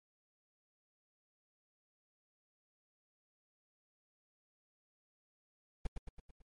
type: noise with echo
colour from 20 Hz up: brown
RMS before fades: -34 dBFS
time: 5.85-5.87 s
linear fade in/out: 5 ms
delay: 110 ms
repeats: 5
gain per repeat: -5 dB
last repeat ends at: 6.42 s
effects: MP3 48 kbps